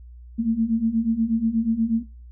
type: beating tone pair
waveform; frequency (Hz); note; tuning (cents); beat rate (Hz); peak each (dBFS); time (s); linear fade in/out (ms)
sine; 221.1 / 229.4; A3 / A#3; +9 / -28; 8.3; -25 / -20; 0.38-2.03; 20
effects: noise-tail reverb RT60 0.4 s tail -21 dB re dry + added 60 Hz sine -40 dBFS peak until 2.31 s